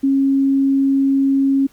sine tone, 272.7 Hz, C#4, 28 cents flat, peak -12 dBFS, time 0.03-1.67 s, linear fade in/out 10 ms, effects pink hiss -53 dBFS RMS until 1.72 s

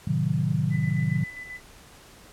sine chord, A diminished seventh, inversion none, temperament equal, 110 / 130.81 / 155.56 / 185 Hz, A2 / C3 / Eb3 / Gb3, 0 / 0 / 0 / 0 cents, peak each -30 / -27 / -25 / -29 dBFS, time 0.07-1.24 s, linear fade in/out 5 ms
sine tone with tremolo, 2000 Hz, B6, 21 cents sharp, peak -35 dBFS, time 0.7-1.61 s, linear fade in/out 50 ms, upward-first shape square, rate 7.5 Hz, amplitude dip 45%
effects pink hiss -50 dBFS RMS until 2.32 s + low-pass 12000 Hz 12 dB/octave

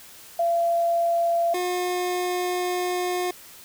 sine / 25% pulse tone pair in turn, 681 / 359.4 Hz, F5 / F4, -44 / +50 cents, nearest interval major seventh, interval 1106 cents, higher first, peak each -19 / -20 dBFS, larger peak first, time 0.39-1.54 / 1.54-3.31 s, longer second, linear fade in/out 5 ms, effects white hiss -46 dBFS RMS until 3.64 s

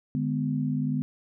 sine chord, G# diminished, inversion second, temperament just, 149.51 / 207.7 / 249.2 Hz, D3 / G#3 / B3, +31 / 0 / +16 cents, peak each -28 / -32 / -28 dBFS, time 0.15-1.02 s, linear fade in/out 0 ms, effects none

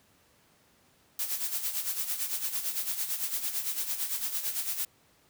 blue noise with tremolo, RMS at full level -30 dBFS, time 1.19-4.85 s, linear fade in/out 2 ms, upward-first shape sine, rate 8.9 Hz, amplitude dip 65%, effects pink hiss -64 dBFS RMS until 5.29 s + high-pass 80 Hz 12 dB/octave

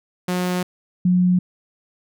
sawtooth / sine tone pair in turn, 180.5 / 180.5 Hz, F#3 / F#3, -43 / -43 cents, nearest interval unison, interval 0 cents, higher neither, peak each -16 / -13 dBFS, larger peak second, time 0.28-0.63 / 1.05-1.39 s, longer first, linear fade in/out 5 ms, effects none

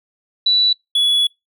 sine / triangle tone pair in turn, 3951 / 3394 Hz, B7 / G#7, 0 / +37 cents, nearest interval minor third, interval 263 cents, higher first, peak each -11 dBFS, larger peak neither, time 0.46-0.73 / 0.95-1.27 s, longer second, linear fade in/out 5 ms, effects noise-tail reverb RT60 0.2 s tail -26 dB re dry

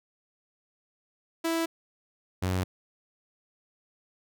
sawtooth tone pair in turn, 329.6 / 92.49 Hz, E4 / F#2, 0 / 0 cents, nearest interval octave + minor seventh, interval 2200 cents, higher first, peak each -22 / -22 dBFS, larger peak neither, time 1.44-1.66 / 2.42-2.64 s, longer neither, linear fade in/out 10 ms, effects none

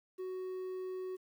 triangle tone, 371.6 Hz, F#4, 7 cents sharp, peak -36 dBFS, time 0.18-1.17 s, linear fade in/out 20 ms, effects 11-bit

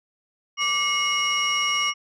sine tone cluster, 1169 / 2172 / 2896 / 5610 Hz, D6 / C#7 / F#7 / F8, -8 / -36 / -38 / +7 cents, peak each -25 / -24 / -24 / -27 dBFS, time 0.57-1.94 s, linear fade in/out 50 ms, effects tanh soft clip ceiling -15 dBFS

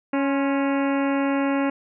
harmonic tone with a mistuned harmonic, 277.2 Hz, C#4, in tune, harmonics 1 / 2 / 3 / 4 / 5 / 6 / 7 / 8 / 9 / 10, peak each -21 / -27 / -31 / -33 / -35 / -37 / -38 / -39 / -40 / -41 dBFS, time 0.13-1.7 s, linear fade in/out 5 ms, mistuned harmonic 4, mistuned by -55 cents, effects none

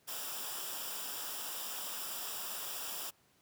white noise with comb filter, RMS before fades -41 dBFS, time 0.07-3.11 s, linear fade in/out 20 ms, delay 0.47 ms, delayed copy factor -0.65, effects pink hiss -69 dBFS RMS until 3.41 s + high-pass 100 Hz 12 dB/octave

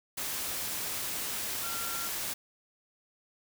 sine tone in noise, 1374 Hz, F6, 29 cents flat, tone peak -40 dBFS, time 1.63-2.08 s, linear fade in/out 10 ms, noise white, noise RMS -35 dBFS, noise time 0.17-2.34 s, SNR -8 dB, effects none

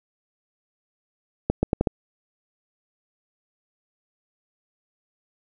accelerating click train, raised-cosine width 2 ms, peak -6 dBFS, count 5, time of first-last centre 1.5-1.872 s, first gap 130 ms, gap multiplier 0.78, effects none

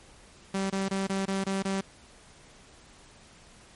sawtooth tone bursts, 193.8 Hz, G3, 20 cents flat, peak -23 dBFS, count 7, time 0.54-1.81 s, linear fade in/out 5 ms, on 160 ms, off 25 ms, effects pink hiss -54 dBFS RMS until 3.75 s + MP3 48 kbps

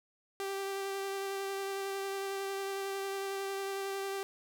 sawtooth tone with vibrato, 391.7 Hz, G4, 1 cent flat, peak -31 dBFS, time 0.4-4.23 s, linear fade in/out 0 ms, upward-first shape sine, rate 11 Hz, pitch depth 12 cents each way, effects none

